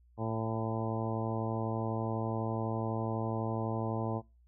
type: harmonic tone with a mistuned harmonic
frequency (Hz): 112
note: A2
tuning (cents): +31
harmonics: 1 / 2 / 3 / 4 / 5 / 6 / 7 / 8 / 9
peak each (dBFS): -35 / -38 / -40 / -41 / -42 / -43 / -43 / -44 / -45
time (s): 0.17-4.22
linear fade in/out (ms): 50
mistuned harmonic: 8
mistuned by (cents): -16
effects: noise-tail reverb RT60 0.3 s tail -25 dB re dry + added 60 Hz sine -60 dBFS peak until 4.47 s